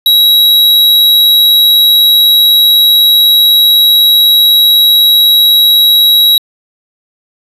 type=tone; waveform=square; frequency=3864 Hz; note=B7; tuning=39 cents flat; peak=-4 dBFS; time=0.06-6.38 s; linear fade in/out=2 ms; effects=resampled to 32000 Hz